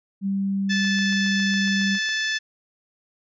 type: tone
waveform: sine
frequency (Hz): 196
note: G3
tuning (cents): 0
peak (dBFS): -21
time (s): 0.21-1.99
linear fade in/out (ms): 50
type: harmonic tone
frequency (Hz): 873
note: A5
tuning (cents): -14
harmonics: 2 / 3 / 4 / 5 / 6 / 7 / 8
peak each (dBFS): -24 / -33 / -30 / -37 / -32 / -37 / -45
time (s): 0.69-2.39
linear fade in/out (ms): 20
type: click train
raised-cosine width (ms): 0.3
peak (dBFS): -26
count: 10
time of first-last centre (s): 0.85-2.09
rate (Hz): 7.26
effects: none